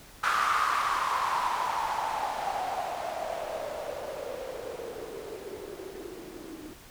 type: noise with low-pass filter sweep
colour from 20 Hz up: violet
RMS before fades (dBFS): -32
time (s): 0.23-6.74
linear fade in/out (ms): 10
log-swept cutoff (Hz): 1300 to 310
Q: 6.7
effects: pink hiss -51 dBFS RMS until 6.9 s